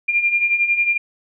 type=beating tone pair; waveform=sine; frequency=2390 / 2401 Hz; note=D7 / D7; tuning=+30 / +38 cents; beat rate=11 Hz; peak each=-22 / -16 dBFS; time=0.08-0.98 s; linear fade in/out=10 ms; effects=none